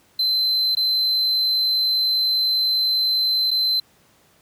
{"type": "tone with dropouts", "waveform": "triangle", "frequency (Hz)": 4075, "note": "C8", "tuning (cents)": -47, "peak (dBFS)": -16, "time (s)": [0.19, 3.8], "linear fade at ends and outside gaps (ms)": 5, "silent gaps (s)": [[0.751, 0.769], [3.508, 3.512]], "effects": ["pink hiss -57 dBFS RMS until 4.41 s", "high-pass 80 Hz 12 dB/octave"]}